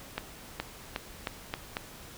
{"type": "accelerating click train", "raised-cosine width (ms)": 0.3, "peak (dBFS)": -15, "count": 6, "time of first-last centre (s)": [0.18, 1.769], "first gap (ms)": 420, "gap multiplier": 0.86, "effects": ["pink hiss -48 dBFS RMS until 2.17 s"]}